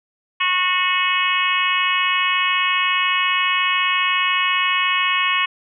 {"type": "harmonic tone", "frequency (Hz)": 365.6, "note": "F#4", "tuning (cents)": -21, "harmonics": [3, 4, 5, 6, 7, 8, 9], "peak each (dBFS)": [-21, -33, -25, -23, -22, -23, -33], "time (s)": [0.4, 5.46], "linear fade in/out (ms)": 10, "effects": []}